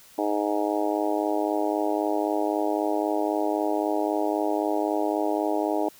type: harmonic tone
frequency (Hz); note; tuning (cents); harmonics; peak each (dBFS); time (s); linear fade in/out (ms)
103.83; G#2; 0; 3 / 4 / 5 / 6 / 7 / 8 / 9; -27 / -30 / -34 / -29 / -32 / -31 / -37; 0.18-5.89; 5
effects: white hiss -52 dBFS RMS until 5.99 s